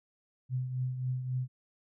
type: tone with tremolo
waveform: sine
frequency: 127.7 Hz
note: C3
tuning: 42 cents flat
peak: -28 dBFS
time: 0.49-1.48 s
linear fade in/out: 50 ms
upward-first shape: triangle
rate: 3.7 Hz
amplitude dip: 60%
effects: none